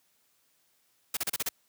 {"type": "noise bursts", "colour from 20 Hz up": "white", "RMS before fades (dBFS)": -30, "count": 6, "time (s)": [1.14, 1.49], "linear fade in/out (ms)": 5, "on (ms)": 30, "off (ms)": 34, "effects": ["white hiss -70 dBFS RMS until 1.68 s", "high-pass 80 Hz 12 dB/octave"]}